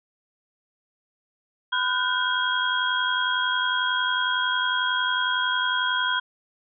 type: tone cluster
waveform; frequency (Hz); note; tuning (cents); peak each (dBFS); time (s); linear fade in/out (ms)
sine; 1007 / 1448 / 1539 / 3271; B5 / F#6 / G6 / G#7; +33 / -38 / -32 / -27; -27; 1.72-6.2; 10
effects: none